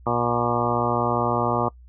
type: harmonic tone with a mistuned harmonic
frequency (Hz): 119.7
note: A#2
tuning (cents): +46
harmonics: 1 / 2 / 3 / 4 / 5 / 6 / 7 / 8 / 9 / 10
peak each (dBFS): -29 / -29 / -29 / -29 / -29 / -29 / -29 / -29 / -29 / -29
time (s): 0.06-1.69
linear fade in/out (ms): 10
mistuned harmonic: 9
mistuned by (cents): +23
effects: noise-tail reverb RT60 0.1 s tail -23 dB re dry + added 61 Hz sine -44 dBFS peak until 1.88 s

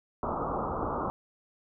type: low-pass noise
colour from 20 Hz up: white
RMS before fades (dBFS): -32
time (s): 0.23-1.1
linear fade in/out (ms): 0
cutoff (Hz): 1300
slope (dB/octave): 96
effects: none

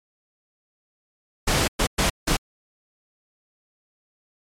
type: noise bursts at uneven times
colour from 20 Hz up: pink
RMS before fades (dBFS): -20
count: 4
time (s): 1.47-1.68 / 1.79-1.87 / 1.98-2.1 / 2.27-2.37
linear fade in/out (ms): 10
effects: low-pass 10000 Hz 12 dB/octave + MP3 96 kbps

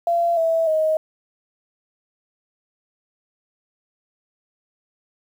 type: tone with pitch steps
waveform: sine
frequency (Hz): 684 / 655.4 / 628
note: F5 / E5 / D#5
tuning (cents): -36 / -10 / +16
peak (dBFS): -16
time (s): 0.07-0.97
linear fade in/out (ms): 2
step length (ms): 300
effects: 8-bit

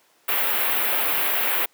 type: band-stop noise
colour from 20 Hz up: white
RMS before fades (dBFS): -22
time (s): 0.28-1.66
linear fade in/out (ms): 10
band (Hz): 3000 to 13000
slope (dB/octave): 24
effects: pink hiss -59 dBFS RMS until 1.73 s + high-pass 400 Hz 12 dB/octave

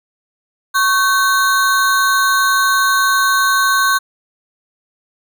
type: ring-modulated tone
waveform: square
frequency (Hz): 1318.5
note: E6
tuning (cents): 0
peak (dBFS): -9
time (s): 0.74-3.99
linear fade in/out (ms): 20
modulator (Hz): 216
effects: none

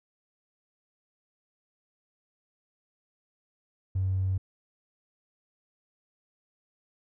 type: tone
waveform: triangle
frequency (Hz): 94.5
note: F#2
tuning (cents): +37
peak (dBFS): -21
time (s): 3.95-4.38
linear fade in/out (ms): 10
effects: tanh soft clip ceiling -22 dBFS

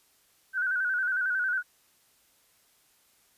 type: tone with vibrato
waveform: sine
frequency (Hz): 1500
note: F#6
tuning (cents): +23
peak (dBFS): -25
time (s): 0.53-1.63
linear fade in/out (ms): 50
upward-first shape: square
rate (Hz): 11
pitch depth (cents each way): 53
effects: white hiss -65 dBFS RMS until 3.37 s + resampled to 32000 Hz

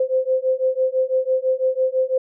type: beating tone pair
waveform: sine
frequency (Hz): 516 / 522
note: C5 / C5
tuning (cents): -24 / -4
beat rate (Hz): 6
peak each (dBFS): -20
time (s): 0-2.18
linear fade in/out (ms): 5
effects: none

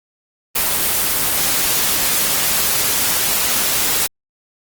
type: noise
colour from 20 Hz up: white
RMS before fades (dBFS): -17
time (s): 0.55-4.07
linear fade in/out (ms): 10
effects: Opus 24 kbps

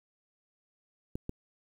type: clicks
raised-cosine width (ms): 3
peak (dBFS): -22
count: 2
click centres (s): 1.155 / 1.294
effects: 9-bit

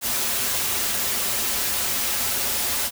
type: noise with comb filter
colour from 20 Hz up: white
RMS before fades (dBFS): -24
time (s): 0.01-2.91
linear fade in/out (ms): 50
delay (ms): 6.4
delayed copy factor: -0.6
effects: none

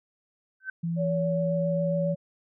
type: tone with exponential growth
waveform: sine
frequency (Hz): 1537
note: G6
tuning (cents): -35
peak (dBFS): -27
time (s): 0.6-0.7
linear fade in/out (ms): 5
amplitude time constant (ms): 21
type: tone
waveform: sine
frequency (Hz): 167.9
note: E3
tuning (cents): +32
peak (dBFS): -26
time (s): 0.83-2.15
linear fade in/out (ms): 10
type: tone with vibrato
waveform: sine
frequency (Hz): 567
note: C#5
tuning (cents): +39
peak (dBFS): -26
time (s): 0.96-2.16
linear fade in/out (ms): 50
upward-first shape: sine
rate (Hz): 7.3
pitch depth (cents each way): 14
effects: none

